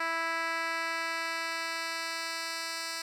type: tone with band-pass filter sweep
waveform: 10% pulse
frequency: 329.6 Hz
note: E4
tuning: in tune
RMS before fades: -34 dBFS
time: 0-3.02 s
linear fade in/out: 5 ms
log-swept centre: 1800 to 5200 Hz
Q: 0.92
effects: 10-bit